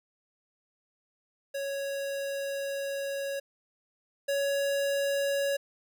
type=tone pair in turn; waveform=square; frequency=554.4 / 558.9 Hz; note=C#5 / C#5; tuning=0 / +14 cents; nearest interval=unison; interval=14 cents; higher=second; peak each=-32 / -27 dBFS; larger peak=second; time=1.54-3.4 / 4.28-5.57 s; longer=first; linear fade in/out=10 ms; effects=none